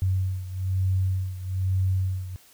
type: beating tone pair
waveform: sine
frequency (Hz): 93.6 / 94.7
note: F#2 / F#2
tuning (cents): +20 / +41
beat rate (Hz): 1.1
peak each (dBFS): -24 / -28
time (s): 0.02-2.36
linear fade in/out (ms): 0
effects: white hiss -55 dBFS RMS until 2.53 s